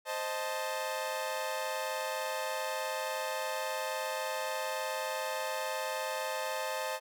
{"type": "chord", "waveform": "sawtooth", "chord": "A diminished", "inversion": "first", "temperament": "equal", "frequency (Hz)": [523.3, 622.3, 880], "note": ["C5", "Eb5", "A5"], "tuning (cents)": [0, 0, 0], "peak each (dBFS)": -34, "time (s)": [0.05, 7], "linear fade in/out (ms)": 50, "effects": []}